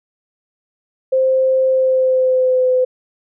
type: tone with pitch glide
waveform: sine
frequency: 523.3 to 508.7 Hz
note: C5 to C5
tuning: 0 to -49 cents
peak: -11 dBFS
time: 1.12-2.85 s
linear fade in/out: 10 ms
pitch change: -49 cents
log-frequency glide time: 1.68-2.7 s
effects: none